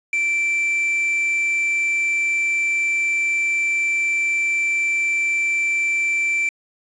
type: tone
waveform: triangle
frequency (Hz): 2339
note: D7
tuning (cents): -8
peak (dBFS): -16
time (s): 0.13-6.49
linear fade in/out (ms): 2
effects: resampled to 22050 Hz + 7-bit